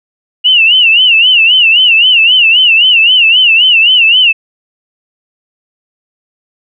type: tone with vibrato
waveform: sine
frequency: 2834 Hz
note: F7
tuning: 25 cents sharp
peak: -3 dBFS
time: 0.44-4.33 s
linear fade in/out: 20 ms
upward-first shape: sine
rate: 3.8 Hz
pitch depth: 140 cents each way
effects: none